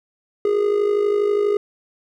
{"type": "tone with amplitude modulation", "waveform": "triangle", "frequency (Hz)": 411.6, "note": "G#4", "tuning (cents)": -16, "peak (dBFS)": -11, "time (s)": [0.45, 1.57], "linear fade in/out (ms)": 2, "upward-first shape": "sine", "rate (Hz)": 52.3, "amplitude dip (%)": 65, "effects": []}